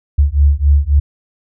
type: beating tone pair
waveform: sine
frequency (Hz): 70 / 73.7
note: C#2 / D2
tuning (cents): +18 / +7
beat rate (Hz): 3.7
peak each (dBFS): -11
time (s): 0.18-1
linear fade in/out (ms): 10
effects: none